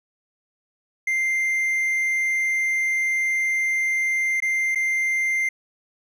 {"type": "tone with dropouts", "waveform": "triangle", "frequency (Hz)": 2093, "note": "C7", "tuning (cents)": 0, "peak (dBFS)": -18, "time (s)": [1.07, 5.49], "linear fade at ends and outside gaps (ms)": 5, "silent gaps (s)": [[4.403, 4.422], [4.749, 4.756]], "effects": []}